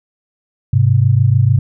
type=tone pair together; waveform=sine; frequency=103.18 / 130 Hz; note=G#2 / C3; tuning=-11 / -11 cents; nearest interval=major third; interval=400 cents; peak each=-11 dBFS; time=0.73-1.59 s; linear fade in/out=5 ms; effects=none